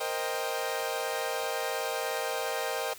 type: chord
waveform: sawtooth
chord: C minor seventh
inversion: third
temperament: equal with one note detuned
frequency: 466.2 / 523.3 / 622.3 / 789.9 Hz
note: Bb4 / C5 / Eb5 / G5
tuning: 0 / 0 / 0 / +13 cents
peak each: -32 dBFS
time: 0-2.94 s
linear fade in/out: 10 ms
effects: white hiss -48 dBFS RMS until 2.98 s